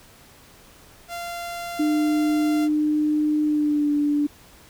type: tone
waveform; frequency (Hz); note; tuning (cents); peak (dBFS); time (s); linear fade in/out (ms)
sawtooth; 691; F5; -19; -26; 1.08-2.69; 50
type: tone with pitch glide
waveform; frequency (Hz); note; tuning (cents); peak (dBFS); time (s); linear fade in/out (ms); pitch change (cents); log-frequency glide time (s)
sine; 302.2 to 292.6; D4 to D4; +50 to -6; -18; 1.79-4.27; 10; -56; 3.44-3.92
effects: pink hiss -50 dBFS RMS until 4.69 s